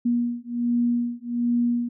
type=beating tone pair; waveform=sine; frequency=238.6 / 239.9 Hz; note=A#3 / A#3; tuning=+41 / +50 cents; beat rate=1.3 Hz; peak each=-24 dBFS; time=0.05-1.89 s; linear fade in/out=10 ms; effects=none